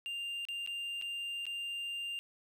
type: tone with dropouts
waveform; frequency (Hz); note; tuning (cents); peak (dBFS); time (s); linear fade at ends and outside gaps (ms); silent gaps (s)
triangle; 2794; F7; 0; -35; 0.06-2.19; 0; 0.452-0.486 / 0.663-0.674 / 1.014-1.022 / 1.455-1.466
effects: none